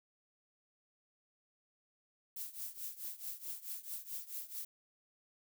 violet noise with tremolo, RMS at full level -41 dBFS, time 2.36-4.65 s, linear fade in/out 5 ms, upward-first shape triangle, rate 4.6 Hz, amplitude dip 90%, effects none

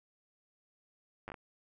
slowing click train, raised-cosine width 0.5 ms, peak -28 dBFS, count 5, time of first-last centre 1.28-1.342 s, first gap 9 ms, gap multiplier 1.38, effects none

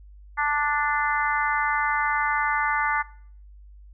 harmonic tone, 293.7 Hz, D4, in tune, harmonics 3 / 4 / 5 / 6 / 7, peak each -26 / -27 / -28 / -29 / -29 dBFS, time 0.37-3.03 s, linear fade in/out 20 ms, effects noise-tail reverb RT60 0.5 s tail -19 dB re dry + added 50 Hz sine -44 dBFS peak until 3.93 s

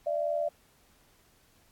sine tone pair together, 591.4 / 673 Hz, D5 / E5, +12 / +36 cents, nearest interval major second, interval 224 cents, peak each -29 / -31 dBFS, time 0.06-0.49 s, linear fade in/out 10 ms, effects pink hiss -64 dBFS RMS until 1.71 s + AAC 64 kbps

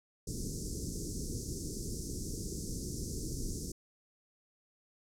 pink band-stop noise, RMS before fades -38 dBFS, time 0.27-3.72 s, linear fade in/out 5 ms, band 430 to 5200 Hz, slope 48 dB/octave, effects low-pass 9000 Hz 12 dB/octave

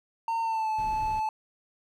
triangle tone with pitch glide, 912 to 870.3 Hz, A#5 to A5, -38 to -19 cents, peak -24 dBFS, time 0.28-1.29 s, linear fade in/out 2 ms, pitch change -81 cents, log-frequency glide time 0.41-0.7 s
brown noise, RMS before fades -40 dBFS, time 0.78-1.2 s, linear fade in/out 5 ms
effects none

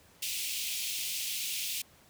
pink high-pass noise, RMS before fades -35 dBFS, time 0.22-1.82 s, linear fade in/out 5 ms, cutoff 2400 Hz, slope 48 dB/octave, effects pink hiss -60 dBFS RMS until 2.09 s + high-pass 60 Hz 12 dB/octave

